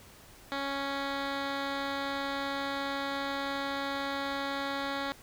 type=tone with low-pass filter; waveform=10% pulse; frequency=277.2 Hz; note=C#4; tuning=in tune; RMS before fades=-34 dBFS; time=0.52-5.12 s; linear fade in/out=0 ms; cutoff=3400 Hz; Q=2; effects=pink hiss -54 dBFS RMS until 5.22 s